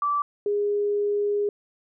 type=tone pair in turn; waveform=sine; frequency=1162 / 410.8 Hz; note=D6 / G#4; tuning=-19 / -19 cents; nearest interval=octave + tritone; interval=1800 cents; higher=first; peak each=-21 dBFS; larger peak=neither; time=0.02-0.22 / 0.46-1.49 s; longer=second; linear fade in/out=2 ms; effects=none